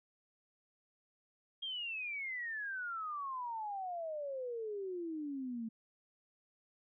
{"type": "exponential sweep", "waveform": "sine", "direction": "down", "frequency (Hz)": [3256, 220], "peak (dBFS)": -38, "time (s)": [1.62, 5.69], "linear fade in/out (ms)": 10, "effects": []}